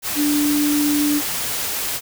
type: tone in noise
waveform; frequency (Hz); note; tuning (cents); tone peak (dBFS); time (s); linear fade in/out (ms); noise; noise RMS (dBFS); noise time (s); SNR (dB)
sine; 293.7; D4; 0; -16; 0.15-1.22; 50; white; -24; 0.02-2.01; +5
effects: none